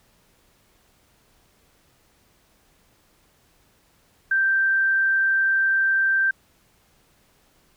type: tone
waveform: sine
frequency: 1568 Hz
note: G6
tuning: in tune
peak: -17 dBFS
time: 4.31-6.31 s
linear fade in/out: 5 ms
effects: pink hiss -61 dBFS RMS until 7.76 s